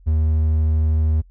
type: tone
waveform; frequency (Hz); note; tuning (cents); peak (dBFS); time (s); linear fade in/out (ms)
triangle; 78.2; D#2; +9; -13; 0.06-1.22; 20
effects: noise-tail reverb RT60 0.1 s tail -25 dB re dry + added 44 Hz sine -45 dBFS peak until 1.3 s